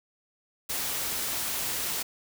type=noise; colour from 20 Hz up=white; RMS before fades=-31 dBFS; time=0.69-2.03 s; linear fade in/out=10 ms; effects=none